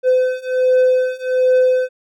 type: beating tone pair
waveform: triangle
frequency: 509 / 510.3 Hz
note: C5 / C5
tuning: -48 / -43 cents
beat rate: 1.3 Hz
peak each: -14 / -13 dBFS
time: 0.03-1.89 s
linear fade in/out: 50 ms
effects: none